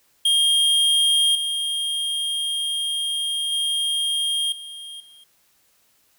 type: tone with level steps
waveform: square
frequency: 3226 Hz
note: G7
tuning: 49 cents sharp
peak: -16 / -23 / -21 / -35 / -47 dBFS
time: 0.25-5.24 s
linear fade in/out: 5 ms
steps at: 1.35 / 3.52 / 4.52 / 5 s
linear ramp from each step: 2 ms
effects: white hiss -62 dBFS RMS until 6.18 s